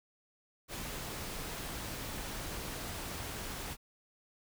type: noise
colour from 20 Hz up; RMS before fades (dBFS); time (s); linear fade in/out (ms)
pink; -41; 0.68-3.77; 50
effects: none